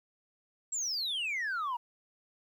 sine exponential sweep, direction down, 7750 to 925 Hz, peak -29 dBFS, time 0.72-1.77 s, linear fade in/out 10 ms, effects tanh soft clip ceiling -30 dBFS + 11-bit

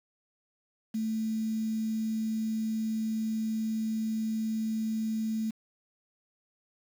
sine tone with quantisation, 220.3 Hz, A3, 2 cents sharp, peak -28 dBFS, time 0.94-5.51 s, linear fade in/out 10 ms, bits 8, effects none

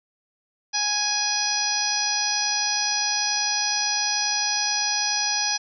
harmonic tone, 830.6 Hz, G#5, in tune, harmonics 1 / 2 / 3 / 4 / 5 / 6 / 7, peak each -30 / -32 / -32 / -35 / -32 / -26 / -26 dBFS, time 0.73-5.58 s, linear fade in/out 20 ms, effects none

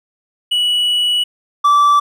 triangle tone pair in turn, 2939 / 1161.6 Hz, F#7 / D6, -12 / -19 cents, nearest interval octave + major third, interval 1607 cents, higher first, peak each -11 / -6 dBFS, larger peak second, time 0.51-1.24 / 1.64-2 s, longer first, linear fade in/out 10 ms, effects none

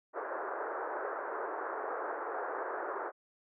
pink band-pass noise, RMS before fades -38 dBFS, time 0.13-3.12 s, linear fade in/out 50 ms, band 370 to 1600 Hz, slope 48 dB/octave, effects none

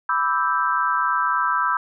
sine chord, E minor seventh, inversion second, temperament equal with one note detuned, 990.6 / 1174.7 / 1318.5 / 1568 Hz, B5 / D6 / E6 / G6, +5 / 0 / 0 / 0 cents, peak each -23 / -26 / -22 / -25 dBFS, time 0.09-1.77 s, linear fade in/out 2 ms, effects none

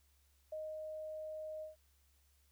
sine tone with ADSR envelope, 622 Hz, D#5, 1 cent flat, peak -40 dBFS, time 0.52-1.76 s, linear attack 6 ms, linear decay 230 ms, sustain -2 dB, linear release 140 ms, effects added 69 Hz sine -70 dBFS peak until 2.51 s + white hiss -75 dBFS RMS until 2.51 s

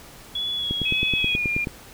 sine tone with vibrato, 3366 Hz, G#7, 23 cents sharp, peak -24 dBFS, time 0.35-1.36 s, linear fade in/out 5 ms, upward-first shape sine, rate 1.8 Hz, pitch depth 25 cents each way
click train, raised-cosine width 3 ms, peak -14 dBFS, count 10, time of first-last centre 0.71-1.672 s, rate 9.36 Hz
sine tone with pitch glide, 2549 to 2406 Hz, D#7 to D7, +41 to +41 cents, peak -22 dBFS, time 0.85-1.65 s, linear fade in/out 10 ms, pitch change -100 cents, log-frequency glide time 1.19-1.48 s
effects pink hiss -45 dBFS RMS until 1.93 s

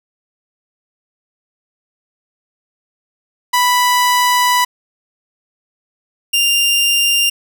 sawtooth tone pair in turn, 987.8 / 2794 Hz, B5 / F7, 0 / 0 cents, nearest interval octave + tritone, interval 1800 cents, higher second, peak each -7 / -8 dBFS, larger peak first, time 3.53-4.65 / 6.33-7.3 s, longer first, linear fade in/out 10 ms, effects none

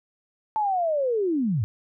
sine linear sweep, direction down, 882 to 92.5 Hz, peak -21 dBFS, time 0.56-1.64 s, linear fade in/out 0 ms, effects none

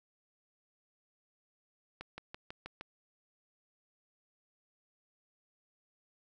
accelerating click train, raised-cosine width 0.3 ms, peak -27 dBFS, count 6, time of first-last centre 2.01-2.811 s, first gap 170 ms, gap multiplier 0.97, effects none

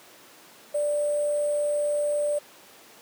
sine tone with sample-and-hold, 587.3 Hz, D5, in tune, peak -22 dBFS, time 0.74-2.39 s, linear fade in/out 10 ms, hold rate 8820 Hz, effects pink hiss -50 dBFS RMS until 3.01 s + high-pass 300 Hz 12 dB/octave

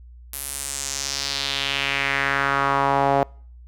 sawtooth tone with band-pass filter sweep, 138.59 Hz, C#3, in tune, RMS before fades -23 dBFS, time 0.33-3.23 s, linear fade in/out 0 ms, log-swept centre 12000 to 680 Hz, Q 2.5, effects noise-tail reverb RT60 0.5 s tail -26 dB re dry + added 60 Hz sine -41 dBFS peak until 3.67 s

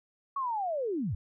sine linear sweep, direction down, 1130 to 73 Hz, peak -29 dBFS, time 0.36-1.15 s, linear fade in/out 5 ms, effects none

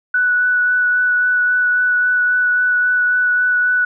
sine tone with vibrato, 1480 Hz, F#6, in tune, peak -12 dBFS, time 0.14-3.85 s, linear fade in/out 5 ms, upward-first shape sine, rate 3.7 Hz, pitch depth 11 cents each way, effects none

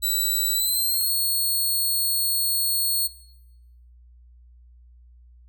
5% pulse tone with pitch glide, 3951 to 4334 Hz, B7 to C#8, 0 to -40 cents, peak -14 dBFS, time 0.02-3.08 s, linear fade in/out 20 ms, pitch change +160 cents, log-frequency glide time 0.53-1.11 s, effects noise-tail reverb RT60 0.9 s tail -19 dB re dry + added 60 Hz sine -48 dBFS peak until 5.48 s

